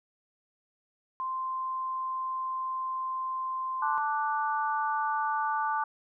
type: tone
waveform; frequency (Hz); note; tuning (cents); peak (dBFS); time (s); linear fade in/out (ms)
sine; 1043; C6; -6; -30; 1.2-3.98; 0
type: chord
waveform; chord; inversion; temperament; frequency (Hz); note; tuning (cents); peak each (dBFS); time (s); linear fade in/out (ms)
sine; D major; second; equal; 880 / 1174.7 / 1480; A5 / D6 / F#6; 0 / 0 / 0; -29 / -31 / -35; 3.82-5.84; 5
effects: none